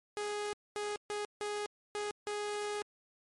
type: tone bursts at uneven times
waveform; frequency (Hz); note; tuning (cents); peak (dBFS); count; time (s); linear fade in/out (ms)
sawtooth; 415.3; G#4; 0; -31; 6; 0.17-0.53 / 0.76-0.96 / 1.1-1.25 / 1.41-1.66 / 1.95-2.11 / 2.27-2.82; 0
effects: MP3 48 kbps